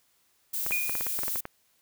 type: noise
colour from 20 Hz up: violet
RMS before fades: -31 dBFS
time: 0.53-1.41 s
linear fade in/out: 10 ms
type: clicks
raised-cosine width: 0.5 ms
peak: -20 dBFS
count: 11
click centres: 0.664 / 0.709 / 0.895 / 0.953 / 1.009 / 1.067 / 1.19 / 1.234 / 1.281 / 1.358 / 1.454 s
type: tone with exponential decay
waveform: triangle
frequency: 2447 Hz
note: D#7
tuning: 29 cents flat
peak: -23 dBFS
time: 0.72-1.23 s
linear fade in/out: 0 ms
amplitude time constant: 110 ms
effects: white hiss -68 dBFS RMS until 1.81 s